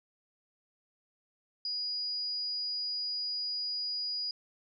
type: tone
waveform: sine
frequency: 4900 Hz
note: D#8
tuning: 27 cents flat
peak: -32 dBFS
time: 1.65-4.31 s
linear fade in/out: 2 ms
effects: none